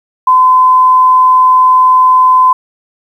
sine tone, 1021 Hz, C6, 43 cents flat, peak -3 dBFS, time 0.27-2.53 s, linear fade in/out 5 ms, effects 7-bit

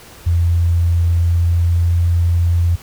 sine tone with pitch glide, 85.3 to 85.89 Hz, F2 to F2, -40 to -28 cents, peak -11 dBFS, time 0.26-2.76 s, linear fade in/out 10 ms, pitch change +12 cents, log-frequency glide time 1.15-1.92 s, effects pink hiss -40 dBFS RMS until 2.82 s

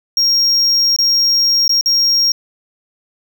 triangle tone with dropouts, 5580 Hz, F8, 2 cents flat, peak -9 dBFS, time 0.17-2.32 s, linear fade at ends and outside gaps 2 ms, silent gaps 0.963-0.987 / 1.68-1.693 / 1.811-1.859 s, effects none

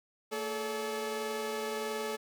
sawtooth tone cluster, 226.5 / 431.5 / 572 Hz, A#3 / A4 / D5, -50 / -34 / -46 cents, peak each -39 / -31 / -37 dBFS, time 0.31-2.17 s, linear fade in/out 20 ms, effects none

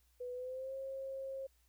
sine tone with pitch glide, 495.1 to 536.8 Hz, B4 to C5, +4 to +44 cents, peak -40 dBFS, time 0.2-1.47 s, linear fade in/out 10 ms, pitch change +140 cents, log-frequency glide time 0.33-0.74 s, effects added 60 Hz sine -70 dBFS peak until 1.68 s + white hiss -75 dBFS RMS until 1.68 s

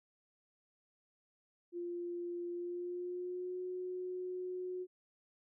sine tone with pitch glide, 348.4 to 365.1 Hz, F4 to F#4, -4 to -23 cents, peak -38 dBFS, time 1.72-4.87 s, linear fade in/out 50 ms, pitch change +81 cents, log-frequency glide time 2.51-3.61 s, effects none

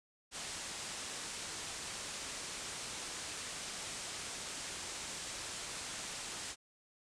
white low-pass noise, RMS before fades -44 dBFS, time 0.31-6.56 s, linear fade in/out 50 ms, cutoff 9100 Hz, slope 48 dB/octave, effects none

